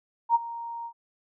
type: tone with ADSR envelope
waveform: sine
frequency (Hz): 932.3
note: A#5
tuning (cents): 0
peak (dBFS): -15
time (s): 0.29-0.93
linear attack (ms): 58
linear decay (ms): 27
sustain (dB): -18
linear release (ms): 75
effects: none